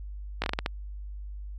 slowing click train, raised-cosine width 0.3 ms, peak -11 dBFS, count 7, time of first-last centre 0.42-0.661 s, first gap 18 ms, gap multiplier 1.32, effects added 50 Hz sine -36 dBFS peak until 1.58 s

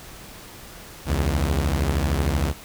sawtooth beating tone pair, 68 / 81 Hz, C#2 / E2, -33 / -30 cents, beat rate 13 Hz, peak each -18 / -20 dBFS, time 1.05-2.54 s, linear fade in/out 50 ms, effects pink hiss -42 dBFS RMS until 2.64 s

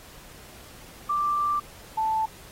sine tone pair in turn, 1177 / 879 Hz, D6 / A5, +3 / -2 cents, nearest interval perfect fourth, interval 505 cents, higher first, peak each -22 dBFS, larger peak neither, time 1.09-1.6 / 1.97-2.26 s, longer first, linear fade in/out 10 ms, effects pink hiss -48 dBFS RMS until 2.51 s + AAC 48 kbps

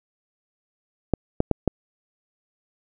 clicks, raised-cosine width 2 ms, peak -5 dBFS, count 4, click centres 1.137 / 1.404 / 1.513 / 1.677 s, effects none

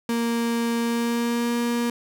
35% pulse tone with pitch glide, 233.1 to 237.4 Hz, A#3 to A#3, 0 to +32 cents, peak -20 dBFS, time 0.09-1.9 s, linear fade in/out 2 ms, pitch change +32 cents, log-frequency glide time 0.8-1.55 s, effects none

